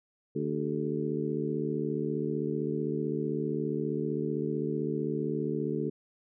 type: harmonic tone with a mistuned harmonic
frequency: 75.4 Hz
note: D2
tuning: 46 cents sharp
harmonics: 2 / 3 / 4 / 5 / 6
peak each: -35 / -35 / -35 / -35 / -35 dBFS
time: 0.35-5.9 s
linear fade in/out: 10 ms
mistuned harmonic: 6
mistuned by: -76 cents
effects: none